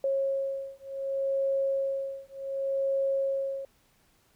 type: beating tone pair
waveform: sine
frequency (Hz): 544 / 544.67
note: C#5 / C#5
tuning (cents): -33 / -31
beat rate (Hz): 0.67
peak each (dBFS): -30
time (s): 0.04-3.65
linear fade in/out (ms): 2
effects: pink hiss -66 dBFS RMS until 4.35 s